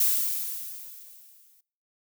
violet noise with exponential decay, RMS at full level -21 dBFS, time 0-1.61 s, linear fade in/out 5 ms, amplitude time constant 350 ms, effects noise-tail reverb RT60 0.5 s tail -22 dB re dry

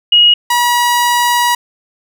sine / sawtooth tone pair in turn, 2890 / 964.4 Hz, F#7 / B5, -41 / -41 cents, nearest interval octave + perfect fifth, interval 1900 cents, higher first, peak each -4 / -6 dBFS, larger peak first, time 0.12-0.34 / 0.5-1.55 s, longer second, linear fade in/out 5 ms, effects none

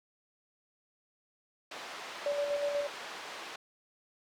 pink band-pass noise, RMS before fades -44 dBFS, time 1.71-3.56 s, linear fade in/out 5 ms, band 590 to 4400 Hz, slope 12 dB/octave
sine tone with tremolo, 576 Hz, D5, 34 cents flat, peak -28 dBFS, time 2.26-2.87 s, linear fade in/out 2 ms, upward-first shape square, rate 8.2 Hz, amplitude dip 40%
effects none

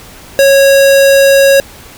square tone, 550 Hz, C#5, 14 cents flat, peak -4 dBFS, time 0.39-1.6 s, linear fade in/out 0 ms, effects pink hiss -34 dBFS RMS until 1.97 s

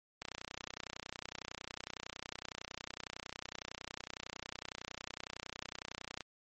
click train, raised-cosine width 0.2 ms, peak -23 dBFS, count 186, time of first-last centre 0.22-6.207 s, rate 30.9 Hz, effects MP3 32 kbps

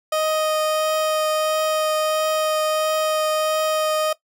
30% pulse tone with vibrato, 622.3 Hz, D#5, in tune, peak -16 dBFS, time 0.12-4.13 s, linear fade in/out 5 ms, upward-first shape triangle, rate 1.5 Hz, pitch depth 9 cents each way, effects noise-tail reverb RT60 0.1 s tail -18 dB re dry

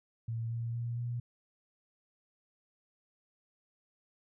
sine tone with pitch steps, 114.6 / 116.4 / 118.23 / 120.09 Hz, A#2 / A#2 / A#2 / B2, -29 / -2 / +25 / -48 cents, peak -33 dBFS, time 0.28-1.2 s, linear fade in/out 5 ms, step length 230 ms, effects none

